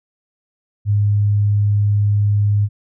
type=tone; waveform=sine; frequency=103 Hz; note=G#2; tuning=14 cents flat; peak=-12 dBFS; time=0.85-2.69 s; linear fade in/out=50 ms; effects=none